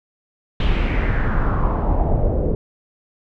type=noise with low-pass filter sweep; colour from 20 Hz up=brown; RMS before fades=-18 dBFS; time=0.6-2.55 s; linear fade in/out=2 ms; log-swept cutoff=3200 to 450 Hz; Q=3.1; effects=none